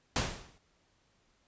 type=noise with exponential decay; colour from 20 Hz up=pink; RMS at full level=-26 dBFS; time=0.16-0.58 s; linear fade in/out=1 ms; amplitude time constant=90 ms; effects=pink hiss -71 dBFS RMS until 1.47 s + resampled to 16000 Hz